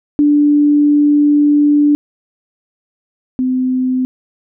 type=tone pair in turn; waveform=sine; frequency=293.1 / 256.2 Hz; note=D4 / C4; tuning=-3 / -36 cents; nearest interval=major second; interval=233 cents; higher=first; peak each=-7 / -12 dBFS; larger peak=first; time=0.19-1.95 / 3.39-4.05 s; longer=first; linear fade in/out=0 ms; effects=none